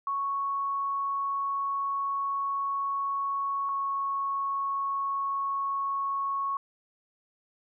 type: tone pair in turn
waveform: sine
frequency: 1108 / 1103.7 Hz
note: C#6 / C#6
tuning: -1 / -8 cents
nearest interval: unison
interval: 7 cents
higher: first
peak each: -27 dBFS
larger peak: neither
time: 0.07-3.69 / 3.69-6.57 s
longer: first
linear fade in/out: 2 ms
effects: none